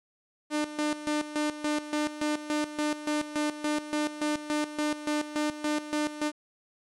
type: tone with tremolo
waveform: sawtooth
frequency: 300.1 Hz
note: D4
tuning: 38 cents sharp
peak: -22 dBFS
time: 0.5-6.32 s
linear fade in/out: 50 ms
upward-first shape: square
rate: 3.5 Hz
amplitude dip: 75%
effects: resampled to 24000 Hz + 10-bit